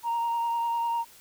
sine tone with vibrato, 932.3 Hz, A#5, in tune, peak -23 dBFS, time 0.03-1.05 s, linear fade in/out 50 ms, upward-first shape sine, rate 10 Hz, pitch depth 15 cents each way, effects tanh soft clip ceiling -23 dBFS + white hiss -53 dBFS RMS until 1.2 s

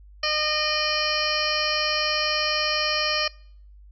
harmonic tone with a mistuned harmonic, 608 Hz, D#5, 40 cents flat, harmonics 1 / 2 / 3 / 4 / 5 / 7 / 8 / 9, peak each -30 / -30 / -30 / -30 / -30 / -30 / -30 / -30 dBFS, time 0.23-3.28 s, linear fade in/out 5 ms, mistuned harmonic 3, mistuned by +19 cents, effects noise-tail reverb RT60 0.6 s tail -25 dB re dry + added 50 Hz sine -45 dBFS peak until 3.91 s

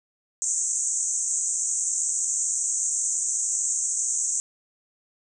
pink band-pass noise, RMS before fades -26 dBFS, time 0.42-4.4 s, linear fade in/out 0 ms, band 6300 to 8300 Hz, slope 96 dB/octave, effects none

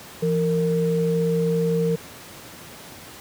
sine tone pair together, 168.4 / 460.1 Hz, E3 / A#4, +37 / -23 cents, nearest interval octave + perfect fourth, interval 1740 cents, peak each -21 dBFS, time 0.22-1.96 s, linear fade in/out 10 ms, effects pink hiss -41 dBFS RMS until 3.2 s + high-pass 100 Hz 12 dB/octave

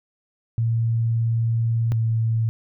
sine tone pair in turn, 114.8 / 113.02 Hz, A#2 / A2, -26 / +47 cents, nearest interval unison, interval 27 cents, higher first, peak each -18 dBFS, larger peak neither, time 0.58-1.92 / 1.92-2.49 s, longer first, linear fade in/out 0 ms, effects none

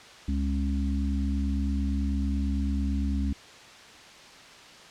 harmonic tone, 69 Hz, C#2, 7 cents flat, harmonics 1 / 3 / 4, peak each -26 / -31 / -33 dBFS, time 0.28-3.33 s, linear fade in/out 5 ms, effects white hiss -48 dBFS RMS until 4.9 s + low-pass 5000 Hz 12 dB/octave

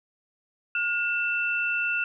sine tone pair together, 1430.9 / 2674 Hz, F6 / E7, +42 / +24 cents, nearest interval major seventh, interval 1082 cents, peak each -27 / -26 dBFS, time 0.75-2.04 s, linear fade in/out 2 ms, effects none

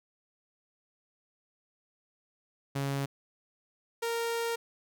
sawtooth tone pair in turn, 138.59 / 464 Hz, C#3 / A#4, 0 / -8 cents, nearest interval octave + major sixth, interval 2092 cents, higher second, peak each -26 dBFS, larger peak neither, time 2.75-3.06 / 4.02-4.56 s, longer second, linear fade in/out 10 ms, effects none

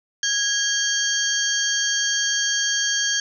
sine tone cluster, 1651 / 3218 / 4515 / 5670 / 6380 Hz, G#6 / G7 / C#8 / F8 / G8, -11 / +45 / +31 / +25 / +30 cents, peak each -24 / -26 / -27 / -29 / -25 dBFS, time 0.23-3.2 s, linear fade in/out 2 ms, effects 9-bit

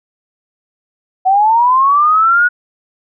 sine linear sweep, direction up, 740 to 1469 Hz, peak -7 dBFS, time 1.25-2.49 s, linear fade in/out 20 ms, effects none

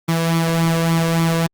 sawtooth tone with flanger, 165.3 Hz, E3, 5 cents sharp, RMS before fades -17 dBFS, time 0.08-1.47 s, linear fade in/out 10 ms, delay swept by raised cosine 0.88 to 1.88 ms, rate 3.5 Hz, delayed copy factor +0.55, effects Opus 24 kbps

